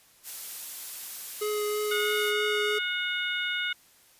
blue noise, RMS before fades -37 dBFS, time 0.23-2.34 s, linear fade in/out 50 ms
square tone with vibrato, 420 Hz, G#4, 19 cents sharp, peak -28 dBFS, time 1.41-2.79 s, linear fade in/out 10 ms, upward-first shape triangle, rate 3.1 Hz, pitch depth 11 cents each way
harmonic tone, 725 Hz, F#5, 35 cents flat, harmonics 2 / 3 / 4 / 5, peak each -31 / -33 / -34 / -35 dBFS, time 1.91-3.73 s, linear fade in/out 5 ms
effects white hiss -59 dBFS RMS until 4.19 s + resampled to 32000 Hz

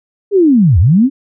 sine linear two-way sweep, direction down then up, 420 to 73.42 to 285.1 Hz, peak -5 dBFS, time 0.31-1.1 s, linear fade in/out 50 ms, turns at 0.79 s, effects none

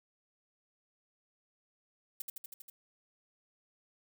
violet noise with echo, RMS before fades -38 dBFS, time 2.2-2.22 s, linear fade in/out 5 ms, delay 80 ms, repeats 6, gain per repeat -2 dB, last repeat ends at 2.7 s, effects none

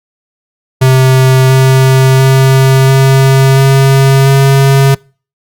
square tone with pitch steps, 130.81 / 131.95 / 133.1 / 134.25 / 135.42 / 136.6 Hz, C3 / C3 / C3 / C3 / C#3 / C#3, 0 / +15 / +30 / +45 / -40 / -25 cents, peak -4 dBFS, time 0.81-4.95 s, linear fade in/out 10 ms, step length 690 ms, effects noise-tail reverb RT60 0.4 s tail -26 dB re dry + Opus 48 kbps

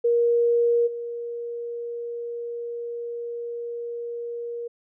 sine tone with level steps, 472.3 Hz, A#4, 23 cents sharp, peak -17 / -29 dBFS, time 0.04-4.68 s, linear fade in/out 10 ms, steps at 0.86 s, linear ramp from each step 20 ms, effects none

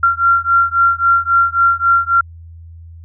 sine beating tone pair, 1374 / 1377.7 Hz, F6 / F6, -29 / -24 cents, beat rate 3.7 Hz, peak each -13 dBFS, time 0.03-2.21 s, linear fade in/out 5 ms, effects added 83 Hz sine -33 dBFS peak until 3.04 s

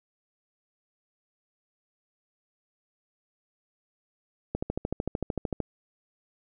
click train, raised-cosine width 2 ms, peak -15 dBFS, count 15, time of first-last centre 4.55-5.603 s, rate 13.3 Hz, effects none

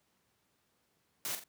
white noise with echo, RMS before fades -37 dBFS, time 1.25-1.35 s, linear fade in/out 0 ms, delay 44 ms, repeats 2, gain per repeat -8 dB, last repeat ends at 1.438 s, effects pink hiss -75 dBFS RMS until 1.48 s + high-pass 100 Hz 12 dB/octave

